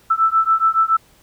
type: beating tone pair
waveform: sine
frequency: 1318.5 / 1325.6 Hz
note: E6 / E6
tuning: 0 / +9 cents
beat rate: 7.1 Hz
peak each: -16 dBFS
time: 0.1-0.97 s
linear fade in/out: 10 ms
effects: pink hiss -53 dBFS RMS until 1.22 s